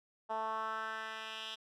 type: tone with band-pass filter sweep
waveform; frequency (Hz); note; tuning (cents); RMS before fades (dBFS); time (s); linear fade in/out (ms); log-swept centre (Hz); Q
10% pulse; 220.3; A3; +2; -40; 0.29-1.56; 20; 820 to 3300; 2.7
effects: none